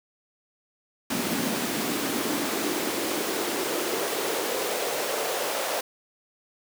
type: noise with high-pass filter sweep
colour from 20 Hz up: pink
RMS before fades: -28 dBFS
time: 1.1-5.81 s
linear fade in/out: 5 ms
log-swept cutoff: 220 to 560 Hz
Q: 2.7
effects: none